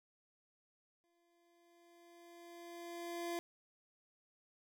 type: tone with exponential growth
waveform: 25% pulse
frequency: 342.9 Hz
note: F4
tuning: 32 cents flat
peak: -34 dBFS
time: 1.04-3.39 s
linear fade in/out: 0 ms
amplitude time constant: 510 ms
effects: none